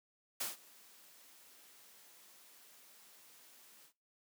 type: noise with ADSR envelope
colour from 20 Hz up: white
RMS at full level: -37 dBFS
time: 0.4-3.93 s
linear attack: 10 ms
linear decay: 150 ms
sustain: -24 dB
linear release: 81 ms
effects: noise-tail reverb RT60 0.3 s tail -22 dB re dry + high-pass 200 Hz 12 dB/octave